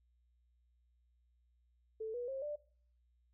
sine tone with pitch steps, 440.4 / 485.8 / 536 / 591.3 Hz, A4 / B4 / C5 / D5, +2 / -29 / +42 / +12 cents, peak -38 dBFS, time 2-2.56 s, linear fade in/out 10 ms, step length 140 ms, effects noise-tail reverb RT60 0.5 s tail -20 dB re dry + added 60 Hz sine -70 dBFS peak until 3.33 s

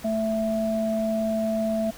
sine tone pair together, 220.6 / 661 Hz, A3 / E5, +5 / +5 cents, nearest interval octave + perfect fifth, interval 1900 cents, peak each -25 dBFS, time 0.04-1.91 s, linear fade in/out 10 ms, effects pink hiss -44 dBFS RMS until 1.97 s

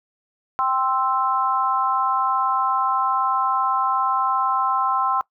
sine chord, C major, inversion second, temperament equal, 784 / 1046.5 / 1318.5 Hz, G5 / C6 / E6, 0 / 0 / 0 cents, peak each -24 / -21 / -23 dBFS, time 0.59-5.21 s, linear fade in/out 0 ms, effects noise-tail reverb RT60 0.1 s tail -21 dB re dry

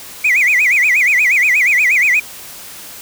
sine tone with vibrato, 2217 Hz, C#7, in tune, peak -7 dBFS, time 0.24-2.2 s, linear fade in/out 10 ms, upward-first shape sine, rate 8.4 Hz, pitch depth 230 cents each way, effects tanh soft clip ceiling -7 dBFS + white hiss -33 dBFS RMS until 3.01 s

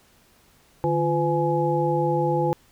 sine tone cluster, 150.3 / 345.7 / 505 / 841 Hz, D3 / F4 / B4 / G#5, +40 / -18 / +39 / +22 cents, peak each -25 dBFS, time 0.84-2.53 s, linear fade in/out 0 ms, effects pink hiss -58 dBFS RMS until 2.71 s

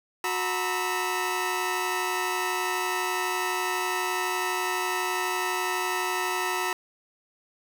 25% pulse tone cluster, 366.4 / 914 / 986 / 1302 Hz, F#4 / A#5 / B5 / E6, -17 / -34 / -3 / -22 cents, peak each -28 dBFS, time 0.24-6.73 s, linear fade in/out 2 ms, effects none

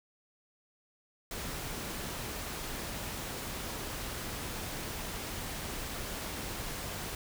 pink noise, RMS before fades -39 dBFS, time 1.31-7.15 s, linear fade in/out 2 ms, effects none

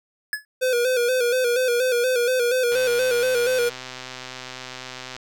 square tone with exponential decay, 1704 Hz, G#6, 44 cents sharp, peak -20 dBFS, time 0.33-0.45 s, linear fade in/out 1 ms, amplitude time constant 25 ms
square tone with vibrato, 494.8 Hz, B4, 3 cents sharp, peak -19 dBFS, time 0.61-3.7 s, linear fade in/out 20 ms, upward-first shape square, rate 4.2 Hz, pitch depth 58 cents each way
click train, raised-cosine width 0.2 ms, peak -17 dBFS, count 314, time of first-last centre 2.72-5.165 s, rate 128 Hz
effects none

